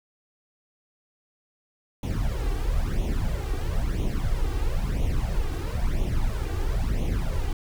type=noise with flanger; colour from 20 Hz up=brown; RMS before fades=-25 dBFS; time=2.03-7.53 s; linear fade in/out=2 ms; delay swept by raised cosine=0.31 to 2.61 ms; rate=1 Hz; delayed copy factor=+0.75; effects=none

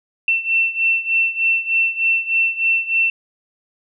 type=beating tone pair; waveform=sine; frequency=2690 / 2693.3 Hz; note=E7 / E7; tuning=+34 / +37 cents; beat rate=3.3 Hz; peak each=-17 / -20 dBFS; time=0.28-3.1 s; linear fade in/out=2 ms; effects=none

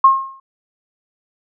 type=tone with exponential decay; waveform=sine; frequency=1074 Hz; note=C6; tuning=45 cents sharp; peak=-3 dBFS; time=0.04-0.4 s; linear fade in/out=5 ms; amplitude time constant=77 ms; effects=none

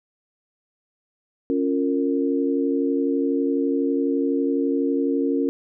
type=chord; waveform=sine; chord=Bb minor; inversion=first; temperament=equal with one note detuned; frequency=277.2 / 349.2 / 459.2 Hz; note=Db4 / F4 / Bb4; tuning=0 / 0 / -26 cents; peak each=-21 / -26 / -25 dBFS; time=1.5-5.49 s; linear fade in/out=0 ms; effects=none

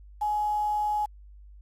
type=tone with quantisation; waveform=sine; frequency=840 Hz; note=G#5; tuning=19 cents sharp; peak=-24 dBFS; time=0.21-1.06 s; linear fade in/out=10 ms; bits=8; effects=added 50 Hz sine -46 dBFS peak until 1.61 s + resampled to 32000 Hz

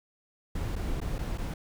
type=noise with dropouts; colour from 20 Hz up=brown; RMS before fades=-32 dBFS; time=0.55-1.54 s; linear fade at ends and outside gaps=5 ms; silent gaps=0.756-0.761 / 1.004-1.014 / 1.184-1.189 / 1.377-1.381 s; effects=none

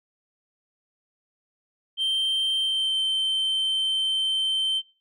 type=tone with pitch glide; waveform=sine; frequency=3136 to 3105 Hz; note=G7 to G7; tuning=0 to -17 cents; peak=-19 dBFS; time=1.97-4.82 s; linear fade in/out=50 ms; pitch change=-17 cents; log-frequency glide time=2.58-2.99 s; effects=noise-tail reverb RT60 0.3 s tail -18 dB re dry + tanh soft clip ceiling -21 dBFS

